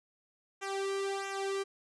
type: tone with flanger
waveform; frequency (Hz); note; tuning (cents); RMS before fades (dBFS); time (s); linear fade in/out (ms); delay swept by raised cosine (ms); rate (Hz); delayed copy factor
sawtooth; 392; G4; 0; -35; 0.61-1.64; 20; 0.22 to 1.42; 1.5; -0.85
effects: resampled to 22050 Hz